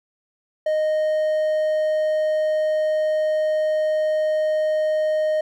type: tone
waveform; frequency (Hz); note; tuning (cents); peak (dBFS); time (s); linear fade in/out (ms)
triangle; 619; D#5; -9; -16; 0.66-5.41; 5
effects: none